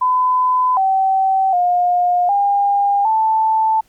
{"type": "tone with pitch steps", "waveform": "sine", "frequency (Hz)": [1009, 768, 712, 805, 881], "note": ["B5", "G5", "F5", "G5", "A5"], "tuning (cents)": [37, -36, 33, 46, 2], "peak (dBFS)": -12, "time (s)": [0.01, 3.81], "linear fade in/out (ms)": 10, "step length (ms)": 760, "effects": ["pink hiss -57 dBFS RMS until 3.88 s"]}